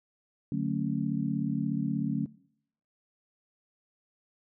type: chord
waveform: sine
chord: D major seventh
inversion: none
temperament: just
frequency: 146.83 / 183.54 / 220.2 / 275.3 Hz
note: D3 / F#3 / A3 / C#4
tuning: 0 / -14 / +2 / -12 cents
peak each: -33 dBFS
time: 0.52-2.26 s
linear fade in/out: 2 ms
effects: noise-tail reverb RT60 0.7 s tail -22 dB re dry